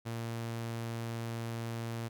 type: tone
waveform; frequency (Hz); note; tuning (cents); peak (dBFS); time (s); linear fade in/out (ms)
sawtooth; 115.5; A#2; -16; -32; 0.05-2.09; 20
effects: none